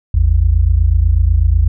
sine tone pair together, 54.31 / 82.41 Hz, A1 / E2, -22 / 0 cents, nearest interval perfect fifth, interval 722 cents, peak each -11 dBFS, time 0.14-1.68 s, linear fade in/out 5 ms, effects none

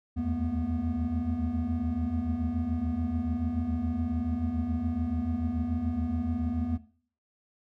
triangle tone cluster, 78.1 / 85.1 / 216.9 / 224.8 / 243.5 Hz, D#2 / F2 / A3 / A3 / B3, +7 / -44 / -25 / +37 / -24 cents, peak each -33 / -31 / -37 / -37 / -28 dBFS, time 0.16-6.78 s, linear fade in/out 20 ms, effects noise-tail reverb RT60 0.5 s tail -18 dB re dry

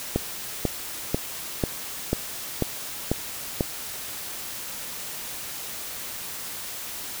click train, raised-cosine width 2 ms, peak -8 dBFS, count 8, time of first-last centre 0.16-3.608 s, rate 2.03 Hz, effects white hiss -35 dBFS RMS until 7.2 s

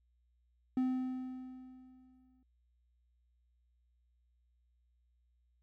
triangle tone with exponential decay, 256.7 Hz, C4, 33 cents flat, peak -26 dBFS, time 0.77-2.43 s, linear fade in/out 2 ms, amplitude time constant 360 ms, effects added 60 Hz sine -70 dBFS peak until 5.62 s

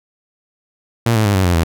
sawtooth tone with pitch steps, 116.54 / 108.74 / 101.45 / 94.66 / 88.32 / 82.41 Hz, A#2 / A2 / G#2 / F#2 / F2 / E2, 0 / -20 / -40 / +40 / +20 / 0 cents, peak -8 dBFS, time 1.06-1.636 s, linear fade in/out 5 ms, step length 96 ms, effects none

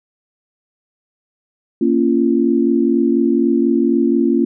sine chord, Bb minor, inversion none, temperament equal with one note detuned, 233.1 / 277.2 / 343.4 Hz, Bb3 / Db4 / F4, 0 / 0 / -29 cents, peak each -16 dBFS, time 1.81-4.45 s, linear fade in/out 5 ms, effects none

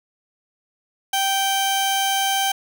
sawtooth tone pair together, 780.5 / 1561 Hz, G5 / G6, -8 / -8 cents, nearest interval octave, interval 1200 cents, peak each -16 / -17 dBFS, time 1.13-2.52 s, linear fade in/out 5 ms, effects none

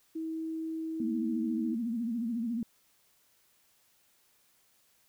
sine tone with pitch glide, 321.7 to 319.7 Hz, E4 to D#4, -42 to +47 cents, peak -33 dBFS, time 0.15-1.75 s, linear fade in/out 10 ms, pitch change -11 cents, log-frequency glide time 1.33-1.55 s
sine tone with vibrato, 232.4 Hz, A#3, 5 cents flat, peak -30 dBFS, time 1-2.63 s, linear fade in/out 2 ms, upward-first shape sine, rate 14 Hz, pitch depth 98 cents each way
effects white hiss -68 dBFS RMS until 5.08 s

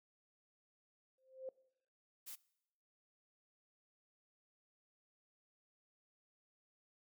sine tone with exponential growth, 523.3 Hz, C5, in tune, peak -40 dBFS, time 1.18-1.49 s, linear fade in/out 2 ms, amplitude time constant 66 ms
blue noise, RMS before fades -49 dBFS, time 2.26-2.36 s, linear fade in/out 20 ms
effects noise-tail reverb RT60 0.8 s tail -22 dB re dry

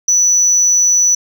sine tone, 5940 Hz, F#8, 6 cents sharp, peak -7 dBFS, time 0.08-1.15 s, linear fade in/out 5 ms, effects tanh soft clip ceiling -5 dBFS + 8-bit

